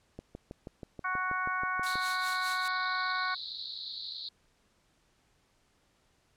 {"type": "click train", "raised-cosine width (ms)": 2, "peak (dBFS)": -28, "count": 12, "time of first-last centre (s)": [0.19, 1.956], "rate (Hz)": 6.23}
{"type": "harmonic tone", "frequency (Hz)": 370, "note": "F#4", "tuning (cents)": 0, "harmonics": [2, 3, 4, 5, 6], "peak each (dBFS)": [-41, -33, -33, -45, -41], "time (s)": [1.04, 3.35], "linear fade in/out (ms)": 10}
{"type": "noise with tremolo", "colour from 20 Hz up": "blue", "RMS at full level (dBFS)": -37, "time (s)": [1.83, 2.68], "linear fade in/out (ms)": 2, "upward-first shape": "sine", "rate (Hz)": 4.9, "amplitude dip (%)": 80}
{"type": "band-pass noise", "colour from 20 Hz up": "pink", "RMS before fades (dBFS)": -41, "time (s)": [1.86, 4.29], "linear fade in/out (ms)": 5, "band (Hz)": [3800, 4400], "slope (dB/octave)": 96}
{"effects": ["pink hiss -70 dBFS RMS until 6.36 s", "low-pass 9000 Hz 12 dB/octave"]}